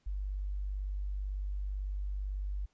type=tone; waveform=sine; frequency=49 Hz; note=G1; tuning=in tune; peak=-33 dBFS; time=0.06-2.66 s; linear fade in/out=10 ms; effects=pink hiss -75 dBFS RMS until 2.73 s + resampled to 16000 Hz